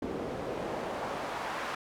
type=noise with band-pass filter sweep; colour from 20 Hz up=pink; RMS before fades=-36 dBFS; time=0.02-1.75 s; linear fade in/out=5 ms; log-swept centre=330 to 1200 Hz; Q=1.1; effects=none